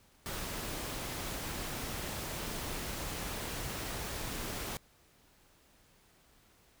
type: noise with amplitude modulation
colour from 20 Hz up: pink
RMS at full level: -38 dBFS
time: 0.26-4.77 s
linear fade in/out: 0 ms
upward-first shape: sine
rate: 280 Hz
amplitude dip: 25%
effects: pink hiss -65 dBFS RMS until 6.8 s